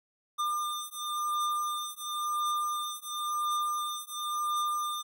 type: beating tone pair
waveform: square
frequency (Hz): 1201 / 1201.95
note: D6 / D6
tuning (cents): +38 / +40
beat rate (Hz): 0.95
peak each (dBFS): -34 / -34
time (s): 0.38-5.03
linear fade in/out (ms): 20
effects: none